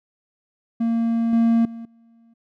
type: tone with level steps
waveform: triangle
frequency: 230 Hz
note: A#3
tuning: 23 cents flat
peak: -16 / -12 / -30 / -49 dBFS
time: 0.8-2.34 s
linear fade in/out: 10 ms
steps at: 1.33 / 1.65 / 1.85 s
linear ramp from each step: 2 ms
effects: none